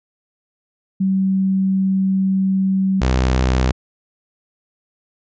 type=tone pair in turn; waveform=sine / sawtooth; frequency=191.3 / 63.84 Hz; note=G3 / C2; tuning=-42 / -42 cents; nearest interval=octave + perfect fifth; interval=1900 cents; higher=first; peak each=-14 / -10 dBFS; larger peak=second; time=1-3.01 / 3.01-3.72 s; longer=first; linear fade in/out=10 ms; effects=resampled to 16000 Hz